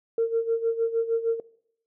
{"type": "tone with tremolo", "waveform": "sine", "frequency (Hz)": 457.5, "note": "A#4", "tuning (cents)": -32, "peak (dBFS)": -18, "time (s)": [0.18, 1.4], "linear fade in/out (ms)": 2, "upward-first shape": "sine", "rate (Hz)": 6.5, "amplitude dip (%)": 75, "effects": ["noise-tail reverb RT60 0.7 s tail -21 dB re dry", "tanh soft clip ceiling -15 dBFS"]}